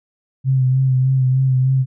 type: tone with vibrato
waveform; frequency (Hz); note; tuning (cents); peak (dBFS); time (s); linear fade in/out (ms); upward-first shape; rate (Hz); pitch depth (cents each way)
sine; 130.81; C3; 0; -12; 0.44-1.86; 50; sine; 3.3; 32
effects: none